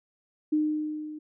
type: tone with level ramp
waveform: sine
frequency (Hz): 305.2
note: D#4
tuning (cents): -33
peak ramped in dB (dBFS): -20 to -37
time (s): 0.52-1.19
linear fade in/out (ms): 10
effects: none